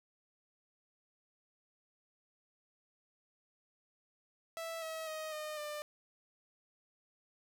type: tone with pitch steps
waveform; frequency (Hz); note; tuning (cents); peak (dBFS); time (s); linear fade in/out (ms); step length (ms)
sawtooth; 658 / 642.2 / 626.8 / 611.8 / 597.1; E5 / E5 / D#5 / D#5 / D5; -3 / -45 / +13 / -29 / +29; -36; 4.57-5.82; 0; 250
effects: none